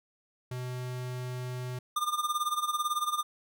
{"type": "tone", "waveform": "square", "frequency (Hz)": 125.7, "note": "B2", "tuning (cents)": 31, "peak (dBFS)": -35, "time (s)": [0.51, 1.79], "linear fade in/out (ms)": 5}
{"type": "tone with tremolo", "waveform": "square", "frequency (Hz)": 1205, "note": "D6", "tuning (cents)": 44, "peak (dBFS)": -26, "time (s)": [1.96, 3.23], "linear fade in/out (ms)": 5, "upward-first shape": "sine", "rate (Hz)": 18, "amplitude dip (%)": 80}
{"effects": []}